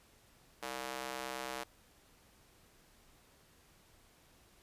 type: tone with high-pass filter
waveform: square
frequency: 64.7 Hz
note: C2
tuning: 19 cents flat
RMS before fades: -42 dBFS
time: 0.62-1.64 s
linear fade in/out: 10 ms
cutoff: 590 Hz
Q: 0.8
effects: pink hiss -65 dBFS RMS until 4.62 s + resampled to 32000 Hz